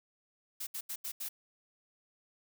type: noise bursts at uneven times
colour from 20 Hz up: blue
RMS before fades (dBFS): -39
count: 5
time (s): 0.6-0.67 / 0.74-0.81 / 0.89-0.96 / 1.04-1.12 / 1.2-1.29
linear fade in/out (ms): 10
effects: none